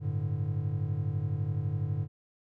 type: chord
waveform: triangle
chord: G suspended second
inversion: none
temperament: equal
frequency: 98 / 110 / 146.83 Hz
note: G2 / A2 / D3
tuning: 0 / 0 / 0 cents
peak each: -31 dBFS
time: 0-2.08 s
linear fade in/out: 50 ms
effects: none